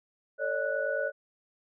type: tone cluster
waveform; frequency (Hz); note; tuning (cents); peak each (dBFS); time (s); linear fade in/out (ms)
sine; 448.7 / 556 / 605 / 1476; A4 / C#5 / D#5 / F#6; +34 / +5 / -49 / -5; -38 / -31 / -33 / -33; 0.38-1.12; 50
effects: none